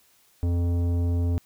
sine tone with tanh clipping, 86.5 Hz, F2, 16 cents flat, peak -23 dBFS, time 0.43-1.38 s, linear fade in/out 0 ms, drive 13 dB, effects white hiss -61 dBFS RMS until 1.45 s

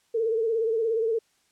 sine tone with vibrato, 450.7 Hz, A4, 42 cents sharp, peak -22 dBFS, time 0.14-1.19 s, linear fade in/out 10 ms, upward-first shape sine, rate 17 Hz, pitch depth 62 cents each way, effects white hiss -67 dBFS RMS until 1.51 s + low-pass 9000 Hz 12 dB/octave

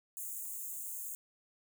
white high-pass noise, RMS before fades -42 dBFS, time 0.17-1.15 s, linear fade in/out 0 ms, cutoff 6600 Hz, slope 96 dB/octave, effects none

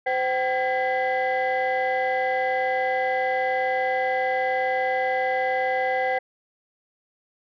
sine tone cluster, 515 / 768 / 1627 / 2010 Hz, C5 / G5 / G#6 / B6, -28 / -36 / -36 / +30 cents, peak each -24 / -23 / -31 / -27 dBFS, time 0.06-6.19 s, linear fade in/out 10 ms, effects tanh soft clip ceiling -16 dBFS

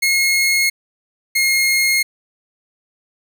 sawtooth tone pair in turn, 2161 / 2147 Hz, C#7 / C7, -45 / +44 cents, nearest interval unison, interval 11 cents, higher first, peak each -10 dBFS, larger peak neither, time 0.02-0.7 / 1.35-2.03 s, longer neither, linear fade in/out 10 ms, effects none

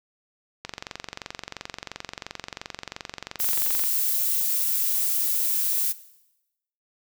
click train, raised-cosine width 0.2 ms, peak -15 dBFS, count 74, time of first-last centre 0.65-3.838 s, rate 22.9 Hz
violet noise, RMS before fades -24 dBFS, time 3.39-5.93 s, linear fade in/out 20 ms
effects noise-tail reverb RT60 0.9 s tail -17 dB re dry

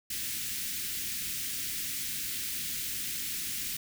white band-stop noise, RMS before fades -35 dBFS, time 0.1-3.77 s, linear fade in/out 5 ms, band 300 to 1800 Hz, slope 24 dB/octave, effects none

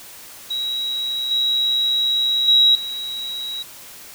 sine tone with level steps, 3858 Hz, B7, 41 cents flat, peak -21 / -16 / -10 / -25 dBFS, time 0.5-3.63 s, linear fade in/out 10 ms, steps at 1.31 / 2.48 / 2.75 s, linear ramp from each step 2 ms, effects white hiss -40 dBFS RMS until 4.14 s

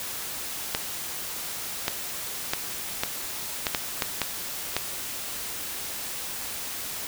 clicks, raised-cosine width 0.2 ms, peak -6 dBFS, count 9, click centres 0.749 / 1.881 / 2.535 / 3.035 / 3.668 / 3.748 / 4.022 / 4.217 / 4.766 s, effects white hiss -34 dBFS RMS until 7.07 s

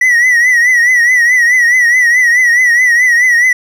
triangle tone with vibrato, 1944 Hz, B6, 28 cents flat, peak -4 dBFS, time 0.01-3.53 s, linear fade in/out 5 ms, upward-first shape triangle, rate 4.7 Hz, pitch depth 94 cents each way, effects none

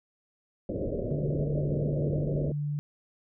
white low-pass noise, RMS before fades -32 dBFS, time 0.69-2.52 s, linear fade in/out 2 ms, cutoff 610 Hz, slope 96 dB/octave
sine tone, 146.83 Hz, D3, in tune, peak -28 dBFS, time 1.11-2.79 s, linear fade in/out 0 ms
effects none

